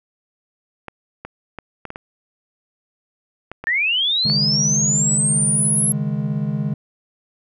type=clicks; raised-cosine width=0.5 ms; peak=-16 dBFS; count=9; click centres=0.883 / 1.25 / 1.587 / 1.853 / 1.904 / 1.959 / 3.516 / 3.64 / 4.299 s
type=linear sweep; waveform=sine; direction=up; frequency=1760 to 11175 Hz; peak=-16 dBFS; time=3.67-5.92 s; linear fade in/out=0 ms
type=chord; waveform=triangle; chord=C# suspended second; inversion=none; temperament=equal; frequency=138.59 / 155.56 / 207.7 Hz; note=C#3 / D#3 / G#3; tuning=0 / 0 / 0 cents; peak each=-22 dBFS; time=4.25-6.74 s; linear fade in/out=5 ms
effects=none